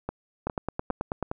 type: two click trains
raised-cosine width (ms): 1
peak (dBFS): -16 / -14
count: 4 / 8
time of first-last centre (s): 0.09-1.314 / 0.47-1.227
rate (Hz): 2.45 / 9.25
effects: none